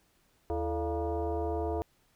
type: tone with frequency modulation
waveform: sine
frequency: 179.1 Hz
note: F3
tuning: 44 cents sharp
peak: -29 dBFS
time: 0.5-1.82 s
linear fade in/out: 0 ms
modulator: 257 Hz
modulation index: 2.4
effects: pink hiss -69 dBFS RMS until 2.15 s